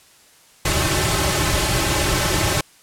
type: noise with comb filter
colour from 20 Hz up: pink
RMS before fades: -19 dBFS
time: 0.65-2.61 s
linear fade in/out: 5 ms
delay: 4.2 ms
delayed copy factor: -0.85
effects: white hiss -51 dBFS RMS until 2.82 s + low-pass 11000 Hz 12 dB/octave